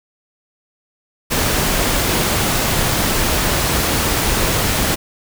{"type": "noise", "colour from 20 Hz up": "pink", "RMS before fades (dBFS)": -17, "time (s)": [1.3, 4.96], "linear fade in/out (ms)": 20, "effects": []}